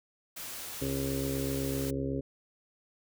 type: noise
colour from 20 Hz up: white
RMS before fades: -41 dBFS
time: 0.36-1.91 s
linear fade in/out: 10 ms
type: harmonic tone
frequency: 68 Hz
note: C#2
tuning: 33 cents flat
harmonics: 1 / 2 / 4 / 5 / 6 / 7 / 8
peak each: -40 / -36 / -34 / -45 / -37 / -43 / -41 dBFS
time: 0.81-2.21 s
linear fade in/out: 10 ms
effects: none